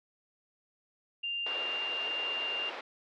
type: tone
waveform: sine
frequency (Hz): 2794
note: F7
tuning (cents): 0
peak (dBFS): -32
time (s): 1.23-2.7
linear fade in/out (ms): 10
type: band-pass noise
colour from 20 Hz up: pink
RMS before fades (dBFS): -42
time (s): 1.46-2.81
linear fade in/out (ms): 5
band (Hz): 390 to 3600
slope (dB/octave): 24
effects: none